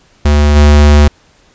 square tone with level steps, 73.6 Hz, D2, 4 cents sharp, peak -6 / -3 dBFS, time 0.25-1.08 s, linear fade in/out 5 ms, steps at 0.55 s, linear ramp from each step 20 ms, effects pink hiss -48 dBFS RMS until 1.54 s + resampled to 16000 Hz

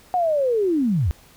sine linear sweep, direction down, 741 to 63.9 Hz, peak -17 dBFS, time 0.14-1.11 s, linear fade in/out 0 ms, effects pink hiss -51 dBFS RMS until 1.36 s

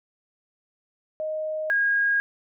sine tone pair in turn, 622.3 / 1632.8 Hz, D#5 / G#6, 0 / -30 cents, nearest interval octave + perfect fourth, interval 1670 cents, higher second, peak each -26 / -19 dBFS, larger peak second, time 1.2-1.7 / 1.7-2.2 s, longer neither, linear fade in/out 0 ms, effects none

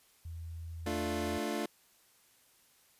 sine tone, 82.7 Hz, E2, 6 cents sharp, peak -40 dBFS, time 0.25-1.38 s, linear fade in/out 5 ms
25% pulse chord, D minor, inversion second, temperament equal, 220 / 293.7 / 349.2 Hz, A3 / D4 / F4, 0 / 0 / 0 cents, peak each -34 dBFS, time 0.86-1.66 s, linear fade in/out 5 ms
effects white hiss -66 dBFS RMS until 2.99 s + resampled to 32000 Hz

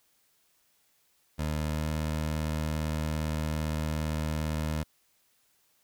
20% pulse tone with pitch glide, 76.5 to 77.57 Hz, D#2 to D#2, -29 to -5 cents, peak -24 dBFS, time 1.38-4.84 s, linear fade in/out 20 ms, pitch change +24 cents, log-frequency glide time 1.62-1.85 s, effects white hiss -69 dBFS RMS until 5.83 s

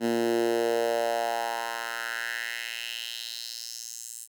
10% pulse tone with high-pass filter sweep, 116.54 Hz, A#2, in tune, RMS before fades -30 dBFS, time 0-4.28 s, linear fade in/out 50 ms, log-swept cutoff 250 to 8600 Hz, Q 3.1, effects none

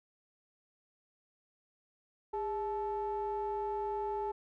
triangle ring-modulated tone, 229.2 Hz, A#3, 29 cents flat, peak -28 dBFS, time 2.33-4.32 s, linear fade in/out 10 ms, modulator 636 Hz, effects none

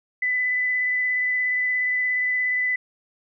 sine tone with vibrato, 2000 Hz, B6, 21 cents sharp, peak -20 dBFS, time 0.22-2.76 s, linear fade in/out 5 ms, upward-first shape sine, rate 17 Hz, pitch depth 9 cents each way, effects none

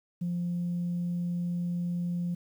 sine tone, 174.61 Hz, F3, in tune, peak -27 dBFS, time 0.21-2.35 s, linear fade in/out 10 ms, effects tanh soft clip ceiling -25 dBFS + 10-bit

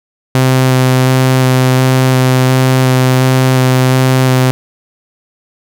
sawtooth tone with vibrato, 129.4 Hz, C3, 19 cents flat, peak -3 dBFS, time 0.35-4.51 s, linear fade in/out 0 ms, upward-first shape square, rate 1.4 Hz, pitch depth 8 cents each way, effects none

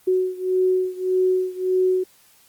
sine beating tone pair, 370 / 371.7 Hz, F#4 / F#4, 0 / +8 cents, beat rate 1.7 Hz, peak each -20 / -22 dBFS, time 0.07-2.04 s, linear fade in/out 10 ms, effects white hiss -55 dBFS RMS until 2.48 s + Opus 24 kbps

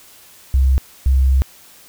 sine tone pair in turn, 66.2 / 66.2 Hz, C2 / C2, +21 / +21 cents, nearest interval unison, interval 0 cents, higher neither, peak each -10 dBFS, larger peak neither, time 0.54-0.78 / 1.06-1.42 s, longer second, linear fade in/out 0 ms, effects white hiss -45 dBFS RMS until 1.88 s

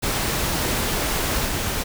pink noise with level steps, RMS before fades -23 / -25 dBFS, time 0.02-1.84 s, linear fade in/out 20 ms, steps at 1.46 s, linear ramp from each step 5 ms, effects none

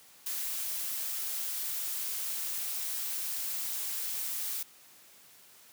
blue noise, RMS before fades -35 dBFS, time 0.26-4.63 s, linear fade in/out 5 ms, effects white hiss -57 dBFS RMS until 5.72 s + high-pass 100 Hz 12 dB/octave

